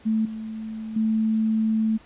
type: tone with level steps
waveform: sine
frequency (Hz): 220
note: A3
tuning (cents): 0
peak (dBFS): -19 / -30 / -19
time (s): 0.05-1.98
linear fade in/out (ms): 20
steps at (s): 0.25 / 0.96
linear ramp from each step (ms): 5
effects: pink hiss -52 dBFS RMS until 2.05 s + resampled to 8000 Hz